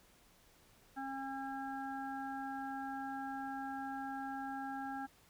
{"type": "harmonic tone", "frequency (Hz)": 270, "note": "C#4", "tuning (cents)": -45, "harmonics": [1, 3, 5, 6], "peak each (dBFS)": [-44, -42, -51, -49], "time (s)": [0.96, 5.07], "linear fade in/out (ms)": 20, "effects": ["pink hiss -66 dBFS RMS until 5.29 s"]}